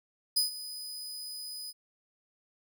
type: tone with ADSR envelope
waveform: sawtooth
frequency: 4988 Hz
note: D#8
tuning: 3 cents sharp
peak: -20 dBFS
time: 0.36-1.73 s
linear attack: 11 ms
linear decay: 130 ms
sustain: -16 dB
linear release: 36 ms
effects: none